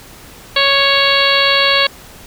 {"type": "harmonic tone", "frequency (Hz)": 554.4, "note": "C#5", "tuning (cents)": 0, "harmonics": [1, 2, 3, 4, 5, 6, 7, 8], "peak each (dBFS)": [-18, -18, -18, -18, -18, -18, -18, -18], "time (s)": [0.56, 1.87], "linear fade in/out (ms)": 5, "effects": ["pink hiss -38 dBFS RMS until 2.26 s"]}